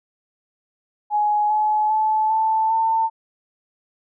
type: tone with pitch steps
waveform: sine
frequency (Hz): 838 / 852.2 / 866.6 / 881.2 / 896.1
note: G#5 / G#5 / A5 / A5 / A5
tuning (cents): +15 / +44 / -27 / +2 / +31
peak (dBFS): -16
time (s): 1.1-3.1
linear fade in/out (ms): 50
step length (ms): 400
effects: none